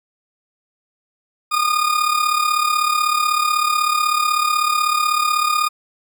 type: tone with amplitude modulation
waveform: 40% pulse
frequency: 1223 Hz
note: D#6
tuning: 30 cents flat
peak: -12 dBFS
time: 1.51-5.69 s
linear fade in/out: 20 ms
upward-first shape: sine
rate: 36.1 Hz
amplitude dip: 65%
effects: none